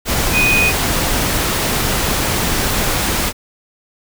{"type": "tone in noise", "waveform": "sine", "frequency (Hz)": 2489, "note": "D#7", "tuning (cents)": 0, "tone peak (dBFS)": -12, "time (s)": [0.32, 0.73], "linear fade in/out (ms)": 50, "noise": "pink", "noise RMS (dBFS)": -17, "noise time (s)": [0.05, 3.33], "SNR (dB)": 2, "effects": []}